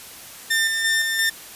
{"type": "tone with tremolo", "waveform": "sawtooth", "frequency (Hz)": 1799, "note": "A6", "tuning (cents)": 38, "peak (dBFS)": -14, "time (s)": [0.5, 1.3], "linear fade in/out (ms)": 10, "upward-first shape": "square", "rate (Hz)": 2.9, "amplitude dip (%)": 35, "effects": ["white hiss -40 dBFS RMS until 1.55 s", "resampled to 32000 Hz"]}